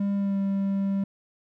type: tone with pitch glide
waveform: triangle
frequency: 200 to 196.45 Hz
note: G3 to G3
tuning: +35 to +4 cents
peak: -21 dBFS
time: 0-1.04 s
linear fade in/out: 5 ms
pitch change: -31 cents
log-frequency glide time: 0.15-0.38 s
effects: none